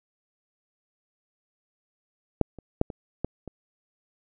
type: clicks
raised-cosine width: 2 ms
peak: -6 / -28 / -7 / -22 / -13 / -24 dBFS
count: 6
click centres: 2.413 / 2.587 / 2.814 / 2.902 / 3.246 / 3.477 s
effects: none